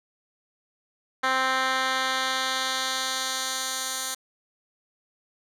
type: tone with band-pass filter sweep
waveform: 10% pulse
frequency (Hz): 261.6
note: C4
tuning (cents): 0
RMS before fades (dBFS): -27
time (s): 1.23-4.15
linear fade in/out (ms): 10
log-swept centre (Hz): 1800 to 8100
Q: 0.93
effects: none